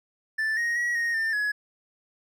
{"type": "tone with pitch steps", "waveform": "triangle", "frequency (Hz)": [1762, 1873, 1916, 1865, 1796, 1686], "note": ["A6", "A#6", "A#6", "A#6", "A6", "G#6"], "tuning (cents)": [2, 8, 47, 0, 35, 26], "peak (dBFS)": -22, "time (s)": [0.38, 1.52], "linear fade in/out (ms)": 10, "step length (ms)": 190, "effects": []}